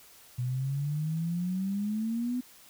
sine exponential sweep, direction up, 122 to 253 Hz, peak -28 dBFS, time 0.38-2.41 s, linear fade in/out 10 ms, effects white hiss -55 dBFS RMS until 2.69 s

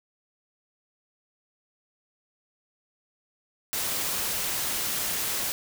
white noise, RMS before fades -29 dBFS, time 3.73-5.52 s, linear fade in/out 0 ms, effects none

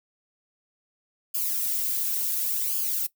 violet noise with flanger, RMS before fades -27 dBFS, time 1.34-3.07 s, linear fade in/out 10 ms, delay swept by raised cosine 0.51 to 2.91 ms, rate 0.7 Hz, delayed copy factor -0.85, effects noise-tail reverb RT60 0.1 s tail -18 dB re dry

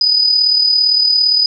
sine tone with amplitude modulation, 4978 Hz, D#8, in tune, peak -7 dBFS, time 0.01-1.46 s, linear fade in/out 2 ms, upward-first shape sine, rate 37.6 Hz, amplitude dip 50%, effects none

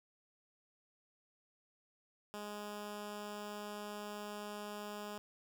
10% pulse tone, 207.7 Hz, G#3, in tune, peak -35 dBFS, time 2.34-5.18 s, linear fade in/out 0 ms, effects 11-bit

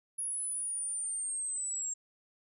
sine linear sweep, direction down, 10490 to 7459 Hz, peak -33 dBFS, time 0.18-1.94 s, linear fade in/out 10 ms, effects none

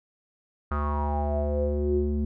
square tone with low-pass filter sweep, 73.42 Hz, D2, in tune, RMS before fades -26 dBFS, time 0.71-2.25 s, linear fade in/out 5 ms, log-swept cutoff 1300 to 270 Hz, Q 8.2, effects none

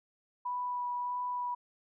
sine tone with vibrato, 983 Hz, B5, 8 cents flat, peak -32 dBFS, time 0.45-1.55 s, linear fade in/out 10 ms, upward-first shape sine, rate 1.6 Hz, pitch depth 10 cents each way, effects none

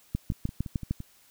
two click trains, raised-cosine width 5 ms, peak -24 / -15 dBFS, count 5 / 6, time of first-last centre 0.32-1.004 / 0.15-0.91 s, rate 5.85 / 6.58 Hz, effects white hiss -60 dBFS RMS until 1.3 s

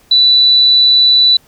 sine tone, 3968 Hz, B7, 7 cents sharp, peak -5 dBFS, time 0.11-1.37 s, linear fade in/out 5 ms, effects pink hiss -49 dBFS RMS until 1.47 s

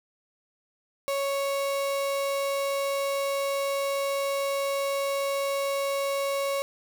35% pulse tone, 554.4 Hz, C#5, in tune, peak -24 dBFS, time 1.08-6.62 s, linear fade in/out 0 ms, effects none

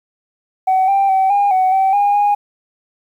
sine tone with pitch steps, 755 / 788 / 765 / 810 / 749 / 769 / 814 / 821 Hz, F#5 / G5 / G5 / G#5 / F#5 / G5 / G#5 / G#5, +35 / +9 / -42 / -43 / +21 / -33 / -35 / -20 cents, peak -9 dBFS, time 0.67-2.35 s, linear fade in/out 10 ms, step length 210 ms, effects tanh soft clip ceiling -8 dBFS + 8-bit

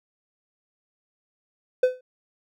triangle tone with exponential decay, 507 Hz, B4, 45 cents sharp, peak -10 dBFS, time 1.83-2.01 s, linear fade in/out 5 ms, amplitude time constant 37 ms, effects none

